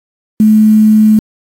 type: tone with quantisation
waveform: sine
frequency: 215.6 Hz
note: A3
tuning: 35 cents flat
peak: -3 dBFS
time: 0.4-1.19 s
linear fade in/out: 2 ms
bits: 5
effects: AAC 48 kbps